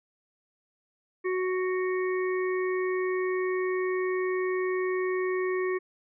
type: harmonic tone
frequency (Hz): 370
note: F#4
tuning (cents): 0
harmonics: 1 / 3 / 5 / 6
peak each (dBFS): -26 / -37 / -37 / -40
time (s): 1.24-5.79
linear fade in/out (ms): 20
effects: none